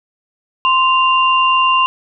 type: tone pair together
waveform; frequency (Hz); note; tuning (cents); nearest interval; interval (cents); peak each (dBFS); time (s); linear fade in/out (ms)
sine; 1042.8 / 2784; C6 / F7; -6 / -6; octave + perfect fourth; 1700; -11 / -15; 0.65-1.86; 0
effects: none